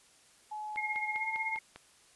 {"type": "tone with pitch glide", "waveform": "sine", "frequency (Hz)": [851, 883], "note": ["G#5", "A5"], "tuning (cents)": [42, 6], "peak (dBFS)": -37, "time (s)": [0.51, 1.58], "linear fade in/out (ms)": 10, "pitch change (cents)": 64, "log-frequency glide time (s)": [1.14, 1.26]}
{"type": "click train", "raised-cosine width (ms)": 0.3, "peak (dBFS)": -30, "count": 6, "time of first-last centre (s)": [0.76, 1.76], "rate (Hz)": 5}
{"type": "tone with tremolo", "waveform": "sine", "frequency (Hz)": 2143, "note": "C7", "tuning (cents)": 41, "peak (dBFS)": -30, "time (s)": [0.77, 1.59], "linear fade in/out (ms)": 5, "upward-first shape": "sine", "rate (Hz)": 16, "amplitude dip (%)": 70}
{"effects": ["white hiss -62 dBFS RMS until 2.15 s", "resampled to 24000 Hz"]}